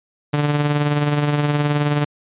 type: tone with tremolo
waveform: sawtooth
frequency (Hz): 146.83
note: D3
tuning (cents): 0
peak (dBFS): -10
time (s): 0.33-2.05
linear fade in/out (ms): 10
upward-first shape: triangle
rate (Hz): 19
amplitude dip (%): 50
effects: resampled to 8000 Hz